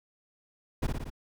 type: noise with echo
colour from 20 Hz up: brown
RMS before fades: -26 dBFS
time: 0.82-0.87 s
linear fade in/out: 10 ms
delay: 58 ms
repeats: 4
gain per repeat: -3 dB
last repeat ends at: 1.102 s
effects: none